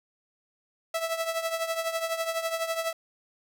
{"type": "tone with tremolo", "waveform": "sawtooth", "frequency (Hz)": 657, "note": "E5", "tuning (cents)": -6, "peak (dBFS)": -21, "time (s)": [0.94, 2.93], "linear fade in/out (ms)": 5, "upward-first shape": "triangle", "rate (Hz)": 12, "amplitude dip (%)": 75, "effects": []}